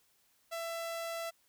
sawtooth tone, 667 Hz, E5, 20 cents sharp, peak -33 dBFS, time 0.51-1.31 s, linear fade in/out 20 ms, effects white hiss -71 dBFS RMS until 1.48 s

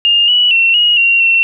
sine tone with pitch steps, 2823 / 2941 / 2715 / 2887 / 2754 / 2713 Hz, F7 / F#7 / F7 / F#7 / F7 / E7, +18 / -11 / -50 / -43 / -25 / +49 cents, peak -7 dBFS, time 0.05-1.43 s, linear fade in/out 0 ms, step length 230 ms, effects none

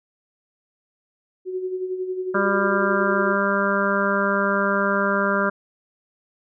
sine tone with tremolo, 370.4 Hz, F#4, 2 cents sharp, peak -22 dBFS, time 1.45-3.37 s, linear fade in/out 50 ms, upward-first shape sine, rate 11 Hz, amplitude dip 55%
harmonic tone, 198.9 Hz, G3, 25 cents sharp, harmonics 1 / 2 / 3 / 5 / 6 / 7 / 8, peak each -25 / -27 / -25 / -28 / -27 / -24 / -27 dBFS, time 2.34-5.5 s, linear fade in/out 10 ms
effects none

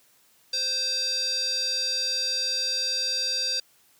square tone with band-pass filter, 523.3 Hz, C5, in tune, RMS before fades -27 dBFS, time 0.53-3.6 s, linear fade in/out 5 ms, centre 4900 Hz, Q 8.5, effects white hiss -61 dBFS RMS until 3.99 s + high-pass 60 Hz 12 dB/octave

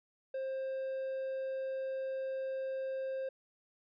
triangle tone, 530 Hz, C5, 22 cents sharp, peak -33 dBFS, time 0.34-3.29 s, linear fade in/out 5 ms, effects resampled to 11025 Hz

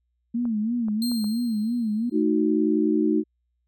sine tone with vibrato, 225.9 Hz, A3, 46 cents sharp, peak -22 dBFS, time 0.34-2.1 s, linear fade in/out 10 ms, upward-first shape sine, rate 3 Hz, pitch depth 130 cents each way
clicks, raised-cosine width 1 ms, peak -28 dBFS, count 4, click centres 0.454 / 0.884 / 1.117 / 1.243 s
sawtooth tone with exponential decay, 4186 Hz, C8, in tune, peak -26 dBFS, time 1.02-2.22 s, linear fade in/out 1 ms, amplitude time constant 260 ms
sine chord, D# diminished, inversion second, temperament equal, 220 / 311.1 / 370 Hz, A3 / D#4 / F#4, 0 / 0 / 0 cents, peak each -24 / -21 / -25 dBFS, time 2.11-3.24 s, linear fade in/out 50 ms
effects added 60 Hz sine -70 dBFS peak until 3.67 s

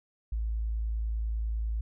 sine tone, 55 Hz, A1, in tune, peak -28 dBFS, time 0.32-1.81 s, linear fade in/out 5 ms, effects none

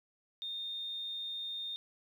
sine tone, 3653 Hz, A#7, 36 cents flat, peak -37 dBFS, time 0.42-1.76 s, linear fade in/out 0 ms, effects 11-bit

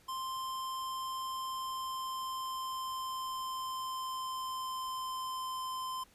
square tone with pitch glide, 1046.5 to 1034.5 Hz, C6 to C6, 0 to -20 cents, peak -37 dBFS, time 0.08-6.04 s, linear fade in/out 10 ms, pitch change -20 cents, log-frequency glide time 1.37-5.68 s, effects pink hiss -64 dBFS RMS until 6.14 s + resampled to 32000 Hz

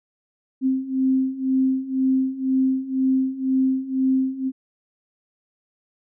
sine beating tone pair, 261.6 / 263.6 Hz, C4 / C4, 0 / +13 cents, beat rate 2 Hz, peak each -23 / -20 dBFS, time 0.61-4.52 s, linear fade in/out 50 ms, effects none

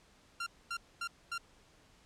sawtooth tone bursts, 1382 Hz, F6, 19 cents flat, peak -32 dBFS, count 4, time 0.4-1.38 s, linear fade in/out 5 ms, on 65 ms, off 240 ms, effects pink hiss -64 dBFS RMS until 2.05 s + low-pass 8000 Hz 12 dB/octave

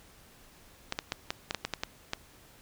clicks, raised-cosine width 0.2 ms, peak -13 dBFS, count 10, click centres 0.924 / 0.989 / 1.121 / 1.305 / 1.509 / 1.547 / 1.65 / 1.737 / 1.835 / 2.134 s, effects pink hiss -57 dBFS RMS until 2.61 s

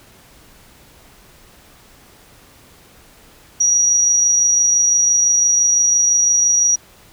sine tone with amplitude modulation, 5770 Hz, F#8, 44 cents flat, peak -10 dBFS, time 3.6-6.76 s, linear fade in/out 10 ms, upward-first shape sine, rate 25.9 Hz, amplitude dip 25%, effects pink hiss -47 dBFS RMS until 7.12 s

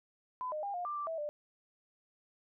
sine tone with pitch steps, 1008 / 612 / 804 / 710 / 1185 / 1173 / 652 / 593 Hz, B5 / D#5 / G5 / F5 / D6 / D6 / E5 / D5, +35 / -29 / +44 / +28 / +15 / -2 / -19 / +17 cents, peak -35 dBFS, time 0.41-1.29 s, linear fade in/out 0 ms, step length 110 ms, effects none

